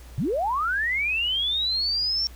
sine linear sweep, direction up, 103.6 to 5520 Hz, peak -22 dBFS, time 0.18-2.27 s, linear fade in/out 0 ms, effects added 60 Hz sine -41 dBFS peak until 2.35 s + pink hiss -51 dBFS RMS until 2.35 s

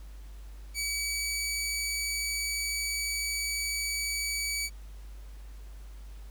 15% pulse tone, 2278 Hz, C#7, 47 cents sharp, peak -23 dBFS, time 0.74-4.7 s, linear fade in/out 50 ms, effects added 50 Hz sine -42 dBFS peak until 6.3 s + pink hiss -59 dBFS RMS until 6.3 s

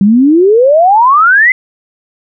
sine exponential sweep, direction up, 190.4 to 2086 Hz, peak -3 dBFS, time 0.01-1.52 s, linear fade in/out 2 ms, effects none

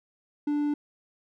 triangle tone, 293.5 Hz, D4, 1 cent flat, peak -22 dBFS, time 0.47-0.74 s, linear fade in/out 5 ms, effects none

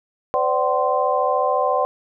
sine tone cluster, 509 / 583 / 760 / 1042 Hz, C5 / D5 / F#5 / C6, -48 / -13 / +46 / -7 cents, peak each -22 dBFS, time 0.34-1.85 s, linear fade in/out 0 ms, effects none

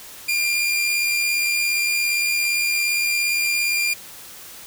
sawtooth tone with amplitude modulation, 2399 Hz, D7, 36 cents sharp, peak -14 dBFS, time 0.28-3.94 s, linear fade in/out 10 ms, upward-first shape sine, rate 77.4 Hz, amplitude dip 30%, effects white hiss -40 dBFS RMS until 4.66 s

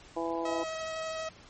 harmonic tone, 166.4 Hz, E3, 17 cents sharp, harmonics 2 / 3 / 4 / 5 / 6, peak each -34 / -36 / -37 / -38 / -39 dBFS, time 0.16-0.64 s, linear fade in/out 10 ms
sawtooth tone with vibrato, 640 Hz, D#5, 49 cents sharp, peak -30 dBFS, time 0.45-1.29 s, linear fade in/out 5 ms, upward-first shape triangle, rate 12 Hz, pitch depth 9 cents each way
effects pink hiss -54 dBFS RMS until 1.49 s + MP3 32 kbps

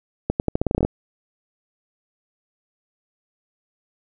accelerating click train, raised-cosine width 2 ms, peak -6 dBFS, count 12, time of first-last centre 0.3-0.85 s, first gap 99 ms, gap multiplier 0.85, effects none

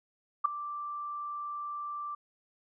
sine tone with ADSR envelope, 1174.7 Hz, D6, in tune, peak -18 dBFS, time 0.44-2.15 s, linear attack 14 ms, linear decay 4 ms, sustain -17 dB, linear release 6 ms, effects none

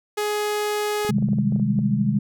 sawtooth tone, 418.6 Hz, G#4, 14 cents sharp, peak -18 dBFS, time 0.17-1.11 s, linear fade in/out 10 ms
clicks, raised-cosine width 2 ms, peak -23 dBFS, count 10, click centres 1.049 / 1.184 / 1.225 / 1.287 / 1.332 / 1.386 / 1.523 / 1.561 / 1.597 / 1.79 s
sine chord, Ab major seventh, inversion first, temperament just, 129.78 / 155.74 / 194.67 / 207.7 Hz, C3 / Eb3 / G3 / Ab3, -14 / +2 / -12 / 0 cents, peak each -24 / -26 / -25 / -21 dBFS, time 1.09-2.19 s, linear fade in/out 5 ms
effects none

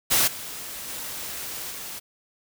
white noise with level steps, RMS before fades -20 / -36 / -34 / -36 dBFS, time 0.1-2 s, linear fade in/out 20 ms, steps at 0.27 / 0.88 / 1.7 s, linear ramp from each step 10 ms, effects none

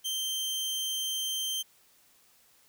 sawtooth tone, 3136 Hz, G7, in tune, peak -27 dBFS, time 0.04-1.63 s, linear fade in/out 20 ms, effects white hiss -63 dBFS RMS until 2.68 s

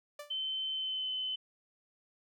sawtooth tone with exponential decay, 587.3 Hz, D5, in tune, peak -36 dBFS, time 0.19-0.39 s, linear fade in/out 5 ms, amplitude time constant 42 ms
sine tone with pitch glide, 3076 to 3042 Hz, G7 to F#7, -33 to +47 cents, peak -33 dBFS, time 0.3-1.36 s, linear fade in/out 10 ms, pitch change -20 cents, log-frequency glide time 0.72-1.08 s
effects none

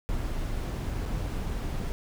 brown noise with dropouts, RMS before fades -31 dBFS, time 0.09-1.92 s, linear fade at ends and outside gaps 0 ms, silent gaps 1.054-1.059 / 1.184-1.188 s, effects none

